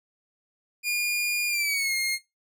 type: tone with pitch glide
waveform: sawtooth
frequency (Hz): 2425 to 2136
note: D#7 to C7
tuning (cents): -45 to +35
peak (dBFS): -21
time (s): 0.83-2.19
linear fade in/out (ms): 50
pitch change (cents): -220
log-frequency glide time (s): 1.48-1.94
effects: noise-tail reverb RT60 0.2 s tail -19 dB re dry